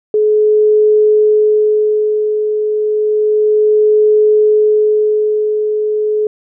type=tone with tremolo; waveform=sine; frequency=425.8 Hz; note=G#4; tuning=43 cents sharp; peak=-6 dBFS; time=0.14-6.27 s; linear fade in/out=2 ms; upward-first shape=sine; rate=0.31 Hz; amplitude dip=50%; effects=none